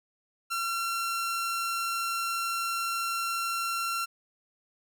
sawtooth tone, 1363 Hz, F6, 43 cents flat, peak -25 dBFS, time 0.5-4.06 s, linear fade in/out 20 ms, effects none

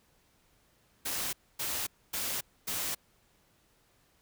white noise bursts, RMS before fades -34 dBFS, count 4, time 1.05-2.95 s, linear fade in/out 10 ms, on 280 ms, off 260 ms, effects pink hiss -68 dBFS RMS until 4.21 s

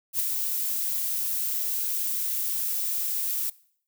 violet noise with ADSR envelope, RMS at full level -23 dBFS, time 0.13-3.5 s, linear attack 69 ms, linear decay 8 ms, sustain -5 dB, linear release 7 ms, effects noise-tail reverb RT60 0.6 s tail -21 dB re dry

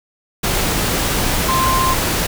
sine tone in noise, 1046.5 Hz, C6, in tune, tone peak -15 dBFS, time 1.48-1.94 s, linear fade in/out 10 ms, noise pink, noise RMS -18 dBFS, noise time 0.43-2.27 s, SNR 0 dB, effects none

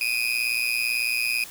35% pulse tone with amplitude modulation, 2489 Hz, D#7, in tune, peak -17 dBFS, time 0.01-1.44 s, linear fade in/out 2 ms, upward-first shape sine, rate 118 Hz, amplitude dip 85%, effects white hiss -42 dBFS RMS until 1.5 s

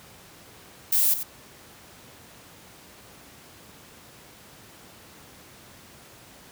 violet noise with echo, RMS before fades -21 dBFS, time 0.92-1.14 s, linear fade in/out 5 ms, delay 93 ms, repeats 1, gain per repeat -10 dB, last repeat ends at 1.233 s, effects pink hiss -49 dBFS RMS until 6.51 s + high-pass 80 Hz 12 dB/octave

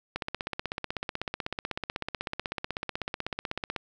click train, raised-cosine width 0.3 ms, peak -15 dBFS, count 59, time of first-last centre 0.16-3.762 s, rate 16.1 Hz, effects none

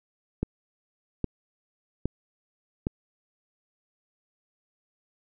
click train, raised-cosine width 3 ms, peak -13 dBFS, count 4, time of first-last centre 0.43-2.869 s, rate 1.23 Hz, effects none

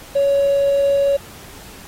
triangle tone with hard clipping, 559 Hz, C#5, 14 cents sharp, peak -13 dBFS, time 0.15-1.17 s, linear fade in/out 10 ms, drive 3 dB, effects pink hiss -40 dBFS RMS until 1.87 s + AAC 48 kbps

